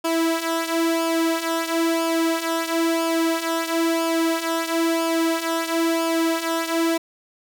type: tone with flanger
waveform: sawtooth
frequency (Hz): 329.6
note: E4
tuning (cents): 0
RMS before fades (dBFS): -22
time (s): 0.04-6.98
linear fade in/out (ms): 10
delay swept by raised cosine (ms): 0.5 to 3.5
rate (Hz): 1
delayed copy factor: -0.65
effects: none